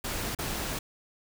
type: noise with dropouts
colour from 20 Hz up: pink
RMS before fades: -33 dBFS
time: 0.04-0.79 s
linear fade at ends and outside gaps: 5 ms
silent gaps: 0.35-0.387 s
effects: none